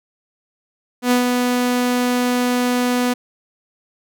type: tone with ADSR envelope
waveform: sawtooth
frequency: 246.9 Hz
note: B3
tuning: in tune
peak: -8 dBFS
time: 1.02-3.14 s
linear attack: 91 ms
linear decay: 120 ms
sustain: -4 dB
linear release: 13 ms
effects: none